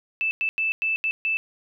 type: tone bursts at uneven times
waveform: sine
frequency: 2637 Hz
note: E7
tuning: in tune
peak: -21 dBFS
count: 6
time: 0.21-0.31 / 0.41-0.49 / 0.58-0.72 / 0.82-0.96 / 1.04-1.11 / 1.25-1.37 s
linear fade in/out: 0 ms
effects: none